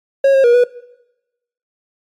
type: tone with pitch steps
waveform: triangle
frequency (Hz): 547 / 538 / 477.5 / 489.1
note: C#5 / C5 / A#4 / B4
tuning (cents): -23 / +48 / +42 / -17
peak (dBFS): -5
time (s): 0.24-0.64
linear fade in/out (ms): 5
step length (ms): 100
effects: noise-tail reverb RT60 1.0 s tail -22 dB re dry + MP3 64 kbps